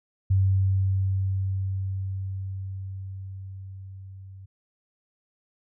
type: tone with level ramp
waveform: sine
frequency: 95.9 Hz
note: G2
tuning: 37 cents flat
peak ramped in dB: -17 to -41 dBFS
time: 0.3-4.46 s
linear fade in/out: 10 ms
effects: none